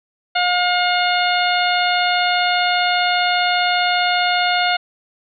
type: harmonic tone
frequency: 715 Hz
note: F5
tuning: 41 cents sharp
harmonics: 1 / 2 / 3 / 4 / 5 / 6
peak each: -18 / -21 / -23 / -24 / -25 / -26 dBFS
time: 0.35-4.77 s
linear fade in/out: 10 ms
effects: none